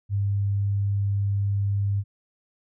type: tone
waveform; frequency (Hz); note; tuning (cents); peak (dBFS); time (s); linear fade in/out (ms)
sine; 100.2; G2; +38; -21; 0.09-2.04; 50
effects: none